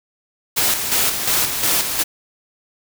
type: noise with tremolo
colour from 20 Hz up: white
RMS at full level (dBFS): -17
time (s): 0.56-2.04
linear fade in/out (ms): 20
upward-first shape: square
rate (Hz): 2.8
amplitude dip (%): 50
effects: none